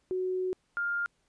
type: tone pair in turn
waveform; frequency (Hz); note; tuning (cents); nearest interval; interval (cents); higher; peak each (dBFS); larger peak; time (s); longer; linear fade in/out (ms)
sine; 370 / 1404.6; F#4 / F6; 0 / +10; octave + major seventh; 2310; second; -28 / -28; neither; 0.11-0.53 / 0.77-1.06; first; 0
effects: pink hiss -73 dBFS RMS until 1.28 s + resampled to 22050 Hz